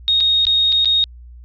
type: tone with dropouts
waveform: sine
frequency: 3729 Hz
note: A#7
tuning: in tune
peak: -12 dBFS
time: 0.08-1.04 s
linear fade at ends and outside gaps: 0 ms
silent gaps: 0.203-0.207 / 0.452-0.468 / 0.721-0.725 / 0.847-0.856 s
effects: added 60 Hz sine -36 dBFS peak until 1.44 s + resampled to 11025 Hz